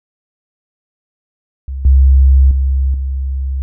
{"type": "tone with level steps", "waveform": "sine", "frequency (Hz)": 66.9, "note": "C2", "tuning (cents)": 39, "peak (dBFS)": [-19, -4, -10, -15], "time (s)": [1.68, 3.62], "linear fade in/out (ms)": 0, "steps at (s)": [1.85, 2.51, 2.94], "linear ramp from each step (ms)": 2, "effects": []}